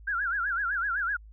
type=tone with vibrato; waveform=sine; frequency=1509 Hz; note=F#6; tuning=34 cents sharp; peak=-26 dBFS; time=0.07-1.17 s; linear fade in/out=10 ms; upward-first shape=sine; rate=7.9 Hz; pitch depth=190 cents each way; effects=added 53 Hz sine -46 dBFS peak until 1.32 s